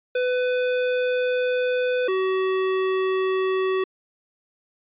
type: tone pair in turn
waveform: square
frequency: 500 / 377.8 Hz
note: B4 / F#4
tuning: +21 / +36 cents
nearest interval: perfect fourth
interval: 485 cents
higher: first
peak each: -21 dBFS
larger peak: neither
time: 0.15-2.08 / 2.08-3.84 s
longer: first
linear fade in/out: 5 ms
effects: resampled to 8000 Hz